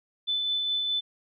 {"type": "tone with tremolo", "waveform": "sine", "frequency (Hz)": 3509, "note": "A7", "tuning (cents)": -5, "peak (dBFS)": -24, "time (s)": [0.27, 1.01], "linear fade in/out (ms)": 20, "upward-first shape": "sine", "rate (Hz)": 4.8, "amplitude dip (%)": 25, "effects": []}